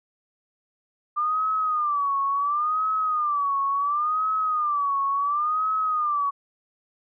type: tone with vibrato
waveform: sine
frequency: 1190 Hz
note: D6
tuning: 22 cents sharp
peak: -21 dBFS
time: 1.16-6.31 s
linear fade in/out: 20 ms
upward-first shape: sine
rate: 0.71 Hz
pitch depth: 130 cents each way
effects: none